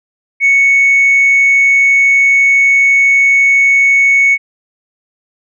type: tone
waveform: sine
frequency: 2217 Hz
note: C#7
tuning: in tune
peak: -4 dBFS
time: 0.4-4.38 s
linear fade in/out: 50 ms
effects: tanh soft clip ceiling -3 dBFS